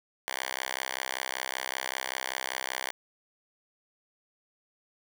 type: tone with high-pass filter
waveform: 5% pulse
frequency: 65.2 Hz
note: C2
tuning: 5 cents flat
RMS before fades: -35 dBFS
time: 0.28-2.91 s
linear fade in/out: 0 ms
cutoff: 1200 Hz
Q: 1
effects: none